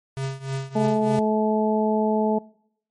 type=tone with tremolo; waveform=square; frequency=134.9 Hz; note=C#3; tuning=47 cents flat; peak=-24 dBFS; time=0.17-1.19 s; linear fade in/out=0 ms; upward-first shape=triangle; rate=3.3 Hz; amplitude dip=90%
type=harmonic tone; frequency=215.8 Hz; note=A3; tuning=33 cents flat; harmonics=1 / 2 / 3 / 4; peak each=-21 / -24 / -26 / -27 dBFS; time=0.75-2.39 s; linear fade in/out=10 ms
effects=noise-tail reverb RT60 0.7 s tail -24 dB re dry + MP3 48 kbps